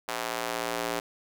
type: tone with high-pass filter sweep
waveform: square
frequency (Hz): 58.27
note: A#1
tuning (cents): 0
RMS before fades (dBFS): -32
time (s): 0.08-1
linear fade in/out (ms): 5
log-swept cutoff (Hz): 730 to 440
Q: 0.9
effects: none